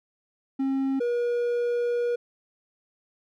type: tone pair in turn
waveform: triangle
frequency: 269.3 / 479.8 Hz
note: C#4 / A#4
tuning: -50 / +50 cents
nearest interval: minor seventh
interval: 1000 cents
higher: second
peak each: -21 dBFS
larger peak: neither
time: 0.59-1 / 1-2.16 s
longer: second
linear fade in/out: 10 ms
effects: none